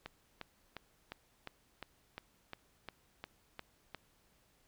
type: click train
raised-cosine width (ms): 0.3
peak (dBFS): -27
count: 12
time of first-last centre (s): 0.06-3.947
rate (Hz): 2.83
effects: pink hiss -71 dBFS RMS until 4.67 s